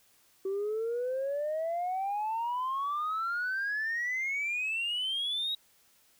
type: exponential sweep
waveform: sine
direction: up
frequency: 380.6 to 3833 Hz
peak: -28 dBFS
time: 0.45-5.55 s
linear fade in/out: 5 ms
effects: tanh soft clip ceiling -27 dBFS + white hiss -65 dBFS RMS until 6.19 s